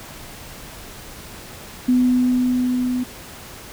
sine tone with level ramp, 250.4 Hz, B3, 24 cents sharp, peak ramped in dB -12 to -19 dBFS, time 1.88-3.04 s, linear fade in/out 10 ms, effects pink hiss -38 dBFS RMS until 3.72 s

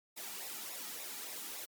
white noise with flanger, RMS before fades -44 dBFS, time 0.16-1.66 s, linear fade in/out 20 ms, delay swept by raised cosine 0.64 to 1.94 ms, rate 3.5 Hz, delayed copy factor -0.65, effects high-pass 200 Hz 12 dB/octave + MP3 96 kbps

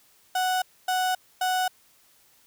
35% pulse tone bursts, 740 Hz, F#5, in tune, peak -21 dBFS, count 3, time 0.35-1.68 s, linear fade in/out 5 ms, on 270 ms, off 260 ms, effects white hiss -60 dBFS RMS until 2.46 s

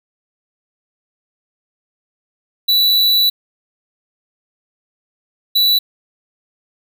square tone bursts at uneven times, 3951 Hz, B7, in tune, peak -11 dBFS, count 2, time 2.68-3.3 / 5.55-5.79 s, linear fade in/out 10 ms, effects none

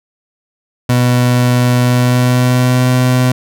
30% pulse tone with pitch glide, 123.47 to 126.43 Hz, B2 to B2, 0 to +41 cents, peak -6 dBFS, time 0.89-3.32 s, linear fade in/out 5 ms, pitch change +41 cents, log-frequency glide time 1.82-2.89 s, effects none

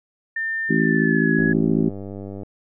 sine tone with pitch glide, 1800 to 1679.5 Hz, A6 to G#6, +39 to +19 cents, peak -22 dBFS, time 0.36-1.53 s, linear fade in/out 5 ms, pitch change -120 cents, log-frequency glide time 0.76-1.33 s
harmonic tone, 54.6 Hz, A1, 13 cents flat, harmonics 3 / 4 / 5 / 6 / 7, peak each -22 / -21 / -22 / -25 / -25 dBFS, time 0.69-1.9 s, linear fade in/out 20 ms
click train, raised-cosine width 2 ms, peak -21 dBFS, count 104, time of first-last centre 1.39-2.433 s, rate 98.8 Hz
effects none

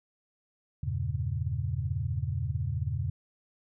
sine chord, E diminished seventh, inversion none, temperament equal, 82.41 / 98 / 116.54 / 138.59 Hz, E2 / G2 / Bb2 / Db3, 0 / 0 / 0 / 0 cents, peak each -34 dBFS, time 0.83-3.1 s, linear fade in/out 5 ms, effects none

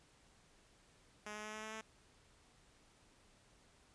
5% pulse tone with pitch steps, 210.4 / 212.2 / 214.1 / 215.9 / 217.8 / 219.7 Hz, G#3 / G#3 / A3 / A3 / A3 / A3, +23 / +38 / -47 / -33 / -17 / -2 cents, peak -34 dBFS, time 1.26-1.812 s, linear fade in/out 5 ms, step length 92 ms, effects pink hiss -68 dBFS RMS until 3.94 s + resampled to 22050 Hz

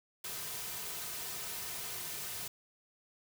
white noise with comb filter, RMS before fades -41 dBFS, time 0.24-2.48 s, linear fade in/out 5 ms, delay 3.6 ms, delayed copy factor -0.6, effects none

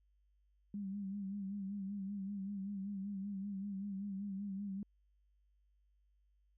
sine tone with vibrato, 198.1 Hz, G3, 18 cents sharp, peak -39 dBFS, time 0.74-4.83 s, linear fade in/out 2 ms, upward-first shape sine, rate 5.2 Hz, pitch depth 63 cents each way, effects added 50 Hz sine -70 dBFS peak until 6.57 s

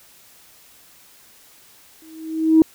sine tone with exponential growth, 319.2 Hz, D#4, 44 cents sharp, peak -5 dBFS, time 2.02-2.62 s, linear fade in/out 1 ms, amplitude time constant 130 ms, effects tanh soft clip ceiling -3 dBFS + white hiss -50 dBFS RMS until 2.74 s

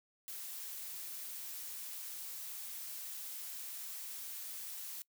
blue noise, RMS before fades -45 dBFS, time 0.28-5.02 s, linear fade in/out 0 ms, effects noise-tail reverb RT60 0.1 s tail -23 dB re dry

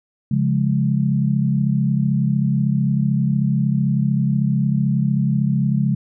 sine chord, Db major, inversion none, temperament equal, 138.59 / 174.61 / 207.7 Hz, Db3 / F3 / Ab3, 0 / 0 / 0 cents, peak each -18 / -22 / -20 dBFS, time 0.31-5.95 s, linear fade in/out 5 ms, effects none

